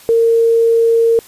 sine tone, 459.1 Hz, A#4, 26 cents flat, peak -8 dBFS, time 0.09-1.19 s, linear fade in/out 0 ms, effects white hiss -41 dBFS RMS until 1.27 s + resampled to 32000 Hz

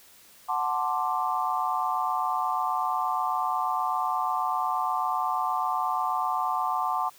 sine chord, D dominant seventh, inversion first, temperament equal, 740 / 880 / 1046.5 / 1174.7 Hz, F#5 / A5 / C6 / D6, 0 / 0 / 0 / 0 cents, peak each -30 dBFS, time 0.48-7.1 s, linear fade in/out 20 ms, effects white hiss -54 dBFS RMS until 7.18 s

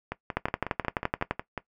two click trains, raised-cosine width 0.5 ms, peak -16 / -10 dBFS, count 9 / 12, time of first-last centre 0.12-1.577 / 0.37-1.31 s, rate 5.49 / 11.7 Hz, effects noise-tail reverb RT60 0.1 s tail -17 dB re dry

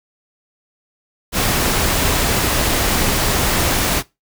pink noise, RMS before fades -17 dBFS, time 1.32-4.03 s, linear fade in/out 50 ms, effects noise-tail reverb RT60 0.2 s tail -19 dB re dry

